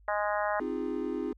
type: harmonic tone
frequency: 207.7 Hz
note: G#3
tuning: in tune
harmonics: 3 / 4 / 5 / 6 / 7 / 8 / 9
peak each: -31 / -33 / -35 / -37 / -38 / -39 / -40 dBFS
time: 0.08-0.6 s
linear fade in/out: 2 ms
type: chord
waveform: triangle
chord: F minor seventh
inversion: second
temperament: equal with one note detuned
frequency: 261.6 / 311.1 / 349.2 / 409.6 Hz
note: C4 / Eb4 / F4 / Ab4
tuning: 0 / 0 / 0 / -24 cents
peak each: -34 dBFS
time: 0.6-1.33 s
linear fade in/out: 5 ms
effects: added 50 Hz sine -55 dBFS peak until 1.37 s